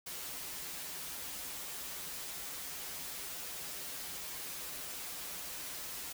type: noise with comb filter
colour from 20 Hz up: white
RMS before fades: -43 dBFS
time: 0.06-6.13 s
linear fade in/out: 10 ms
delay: 9 ms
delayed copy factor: -0.8
effects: none